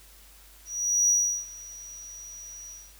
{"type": "tone with ADSR envelope", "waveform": "triangle", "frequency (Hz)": 5800, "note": "F#8", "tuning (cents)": -35, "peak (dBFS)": -17, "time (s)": [0.65, 2.94], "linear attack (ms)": 440, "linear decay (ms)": 360, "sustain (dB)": -22, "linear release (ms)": 230, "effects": ["added 50 Hz sine -54 dBFS peak until 2.99 s", "white hiss -54 dBFS RMS until 2.99 s"]}